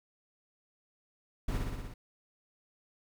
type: noise with echo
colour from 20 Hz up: brown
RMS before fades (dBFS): -33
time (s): 1.48-1.58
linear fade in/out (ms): 5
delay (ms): 60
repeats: 6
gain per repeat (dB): -2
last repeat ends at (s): 1.94
effects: none